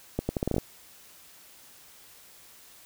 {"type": "accelerating click train", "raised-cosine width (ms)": 2, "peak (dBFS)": -13, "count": 9, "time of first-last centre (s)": [0.19, 0.582], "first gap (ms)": 100, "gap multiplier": 0.78, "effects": ["white hiss -53 dBFS RMS until 2.85 s"]}